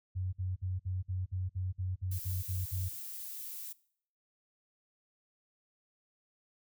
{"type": "tone bursts", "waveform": "sine", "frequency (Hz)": 92.5, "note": "F#2", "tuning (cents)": 0, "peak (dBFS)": -32, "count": 12, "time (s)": [0.15, 2.893], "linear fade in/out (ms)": 20, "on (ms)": 180, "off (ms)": 53}
{"type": "noise", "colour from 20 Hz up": "violet", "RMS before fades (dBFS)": -43, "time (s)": [2.11, 3.73], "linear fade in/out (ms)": 10}
{"effects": ["noise-tail reverb RT60 0.6 s tail -21 dB re dry"]}